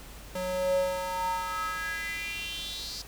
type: tone with high-pass filter sweep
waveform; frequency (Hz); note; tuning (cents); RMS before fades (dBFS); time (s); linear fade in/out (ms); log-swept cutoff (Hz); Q
square; 183.3; F#3; -16; -32; 0.35-3.02; 5; 370 to 4900; 5.7
effects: added 50 Hz sine -47 dBFS peak until 3.07 s + pink hiss -48 dBFS RMS until 3.07 s